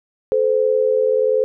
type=tone pair together; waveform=sine; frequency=434 / 515 Hz; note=A4 / C5; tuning=-24 / -28 cents; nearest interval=minor third; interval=296 cents; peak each=-17 / -16 dBFS; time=0.32-1.44 s; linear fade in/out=0 ms; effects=none